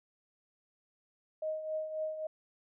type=tone with tremolo; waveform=sine; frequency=625 Hz; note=D#5; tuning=8 cents sharp; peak=-31 dBFS; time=1.42-2.27 s; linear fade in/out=5 ms; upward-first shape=triangle; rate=3.7 Hz; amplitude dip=65%; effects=none